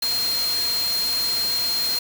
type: tone in noise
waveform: sine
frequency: 4200 Hz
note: C8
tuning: 6 cents sharp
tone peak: -21 dBFS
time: 0.02-1.99 s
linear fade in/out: 5 ms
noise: white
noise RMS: -29 dBFS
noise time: 0.02-1.99 s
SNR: +5 dB
effects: none